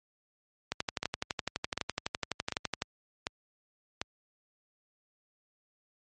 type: two click trains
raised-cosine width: 0.2 ms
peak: -13 / -14 dBFS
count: 26 / 5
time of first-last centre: 0.72-2.821 / 1.03-4.015 s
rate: 11.9 / 1.34 Hz
effects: high-pass 60 Hz 12 dB/octave + MP3 48 kbps